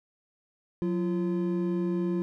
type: tone pair together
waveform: triangle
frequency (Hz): 181.5 / 343.2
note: F#3 / F4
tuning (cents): -33 / -30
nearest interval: major seventh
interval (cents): 1103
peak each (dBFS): -26 / -27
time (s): 0.82-2.22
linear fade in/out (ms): 0
effects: none